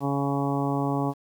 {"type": "harmonic tone", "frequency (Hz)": 140, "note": "C#3", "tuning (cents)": 18, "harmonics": [1, 2, 3, 4, 5, 6, 7, 8], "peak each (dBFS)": [-28, -27, -33, -36, -34, -33, -37, -36], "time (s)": [0, 1.14], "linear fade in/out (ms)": 50, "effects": ["9-bit"]}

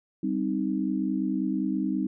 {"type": "chord", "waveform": "sine", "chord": "C minor", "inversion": "second", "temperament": "equal", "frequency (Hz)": [196, 261.6, 311.1], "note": ["G3", "C4", "Eb4"], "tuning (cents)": [0, 0, 0], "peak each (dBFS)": -29, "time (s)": [0.23, 2.07], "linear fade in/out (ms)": 5, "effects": []}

